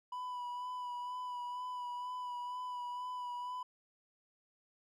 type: tone with vibrato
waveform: triangle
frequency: 988 Hz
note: B5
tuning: in tune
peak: -37 dBFS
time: 0.12-3.63 s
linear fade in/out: 5 ms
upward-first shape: sine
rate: 2.1 Hz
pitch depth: 23 cents each way
effects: none